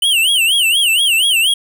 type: tone with vibrato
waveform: square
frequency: 2960 Hz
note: F#7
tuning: in tune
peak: -11 dBFS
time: 0.02-1.54 s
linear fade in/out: 5 ms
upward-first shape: sine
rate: 4.2 Hz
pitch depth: 200 cents each way
effects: none